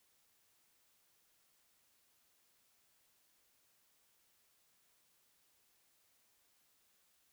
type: silence
effects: white hiss -74 dBFS RMS until 7.32 s